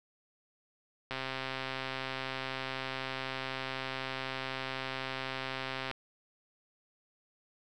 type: click train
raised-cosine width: 0.3 ms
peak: -20 dBFS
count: 635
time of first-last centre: 1.11-5.913 s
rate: 132 Hz
effects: none